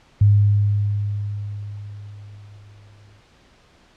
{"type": "tone with exponential decay", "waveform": "sine", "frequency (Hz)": 102.6, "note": "G#2", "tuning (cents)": -21, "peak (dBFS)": -9, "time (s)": [0.21, 3.2], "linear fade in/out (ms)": 5, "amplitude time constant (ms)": 650, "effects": ["pink hiss -54 dBFS RMS until 3.96 s", "low-pass 5000 Hz 12 dB/octave"]}